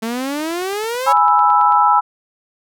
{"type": "exponential sweep", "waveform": "sawtooth", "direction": "up", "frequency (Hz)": [220, 563], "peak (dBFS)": -16, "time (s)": [0.02, 1.13], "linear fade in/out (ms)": 10}
{"type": "click train", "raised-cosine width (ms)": 0.3, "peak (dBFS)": -21, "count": 13, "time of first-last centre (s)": [0.4, 1.723], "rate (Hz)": 9.07}
{"type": "chord", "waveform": "sine", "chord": "E major", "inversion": "first", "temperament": "equal", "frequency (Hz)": [830.6, 987.8, 1318.5], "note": ["G#5", "B5", "E6"], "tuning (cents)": [0, 0, 0], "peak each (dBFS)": -14, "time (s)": [1.06, 2.01], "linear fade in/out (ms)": 20}
{"effects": []}